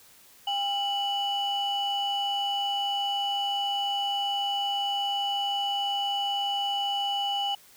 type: tone pair together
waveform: sine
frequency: 802.5 / 2959 Hz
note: G5 / F#7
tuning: +40 / -1 cents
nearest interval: octave + major seventh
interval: 2259 cents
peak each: -27 dBFS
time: 0.47-7.55 s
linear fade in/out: 5 ms
effects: tanh soft clip ceiling -21 dBFS + white hiss -55 dBFS RMS until 7.76 s